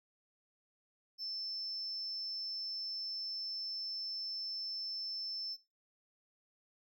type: tone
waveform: triangle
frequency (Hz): 5300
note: E8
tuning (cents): +9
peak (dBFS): -35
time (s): 1.18-5.57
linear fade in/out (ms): 50
effects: noise-tail reverb RT60 0.3 s tail -24 dB re dry + tanh soft clip ceiling -36 dBFS